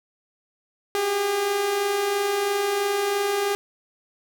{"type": "tone pair together", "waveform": "sawtooth", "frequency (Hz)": [381.4, 404.4], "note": ["G4", "G#4"], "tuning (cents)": [-47, -46], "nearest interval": "minor second", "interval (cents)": 101, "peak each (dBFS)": [-29, -18], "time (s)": [0.95, 3.55], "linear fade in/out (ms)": 0, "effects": []}